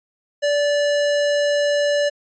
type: tone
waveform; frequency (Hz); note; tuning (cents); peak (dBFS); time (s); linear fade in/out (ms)
square; 581; D5; -19; -17; 0.42-2.1; 20
effects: resampled to 16000 Hz